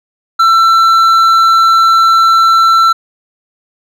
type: tone with hard clipping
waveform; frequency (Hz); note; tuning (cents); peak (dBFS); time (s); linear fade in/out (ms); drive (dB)
sine; 1340; E6; +28; -6; 0.39-2.93; 10; 6
effects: none